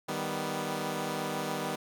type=chord; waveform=10% pulse; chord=Eb augmented; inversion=none; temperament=equal; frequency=155.56 / 196 / 246.9 Hz; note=Eb3 / G3 / B3; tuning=0 / 0 / 0 cents; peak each=-28 dBFS; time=0.08-1.76 s; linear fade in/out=10 ms; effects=none